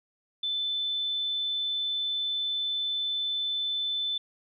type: tone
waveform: sine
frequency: 3520 Hz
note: A7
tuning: in tune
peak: -27 dBFS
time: 0.43-4.18 s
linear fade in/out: 5 ms
effects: none